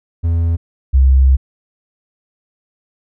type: tone pair in turn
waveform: triangle / sine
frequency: 83.7 / 66.08 Hz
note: E2 / C2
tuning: +27 / +18 cents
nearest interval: major third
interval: 409 cents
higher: first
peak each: -10 / -6 dBFS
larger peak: second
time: 0.23-0.57 / 0.93-1.37 s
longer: second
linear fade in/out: 20 ms
effects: none